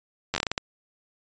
slowing click train, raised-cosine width 0.2 ms, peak -8 dBFS, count 9, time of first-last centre 0.34-0.579 s, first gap 10 ms, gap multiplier 1.3, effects resampled to 16000 Hz

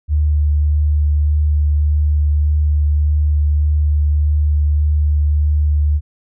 sine tone with vibrato, 74.5 Hz, D2, 25 cents sharp, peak -11 dBFS, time 0.08-6.01 s, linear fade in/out 50 ms, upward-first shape triangle, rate 1.7 Hz, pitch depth 13 cents each way, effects none

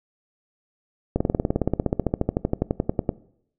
slowing click train, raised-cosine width 2 ms, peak -7 dBFS, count 29, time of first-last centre 1.16-3.092 s, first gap 45 ms, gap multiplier 1.03, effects noise-tail reverb RT60 0.7 s tail -20 dB re dry

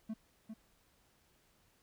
triangle tone with echo, 220 Hz, A3, in tune, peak -35 dBFS, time 0.09-0.14 s, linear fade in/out 10 ms, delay 400 ms, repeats 1, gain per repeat -6 dB, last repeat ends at 0.54 s, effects pink hiss -71 dBFS RMS until 1.82 s

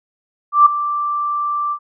sine tone with ADSR envelope, 1174.7 Hz, D6, in tune, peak -3 dBFS, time 0.52-1.79 s, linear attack 140 ms, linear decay 7 ms, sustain -14 dB, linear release 73 ms, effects none

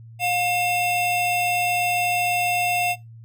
square tone pair together, 713.3 / 2693 Hz, F5 / E7, +36 / +36 cents, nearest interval octave + major seventh, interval 2300 cents, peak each -23 / -25 dBFS, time 0.19-2.96 s, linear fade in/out 50 ms, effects noise-tail reverb RT60 0.2 s tail -20 dB re dry + added 114 Hz sine -40 dBFS peak until 3.24 s

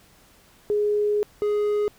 sine / triangle tone pair in turn, 416.5 / 416.5 Hz, G#4 / G#4, +5 / +5 cents, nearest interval unison, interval 0 cents, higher neither, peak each -19 / -18 dBFS, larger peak second, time 0.7-1.23 / 1.42-1.88 s, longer first, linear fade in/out 0 ms, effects pink hiss -55 dBFS RMS until 1.98 s

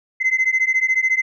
sine beating tone pair, 2050 / 2064 Hz, C7 / C7, -36 / -24 cents, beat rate 14 Hz, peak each -17 dBFS, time 0.2-1.22 s, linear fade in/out 20 ms, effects tanh soft clip ceiling -11 dBFS

